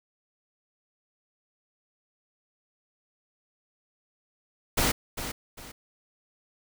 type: noise with echo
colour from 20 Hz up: pink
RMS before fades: -24 dBFS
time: 4.77-4.92 s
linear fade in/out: 10 ms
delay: 400 ms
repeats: 2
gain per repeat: -10 dB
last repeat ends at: 5.72 s
effects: none